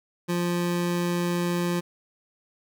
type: tone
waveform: 25% pulse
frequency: 174.61 Hz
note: F3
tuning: in tune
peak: -20 dBFS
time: 0.28-1.81 s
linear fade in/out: 20 ms
effects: none